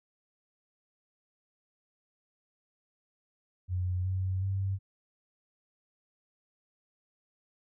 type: tone with pitch steps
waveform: sine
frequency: 90.8 / 93.79 / 96.87 Hz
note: F#2 / F#2 / G2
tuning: -32 / +24 / -20 cents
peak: -28 dBFS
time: 3.68-4.79 s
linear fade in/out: 50 ms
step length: 370 ms
effects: none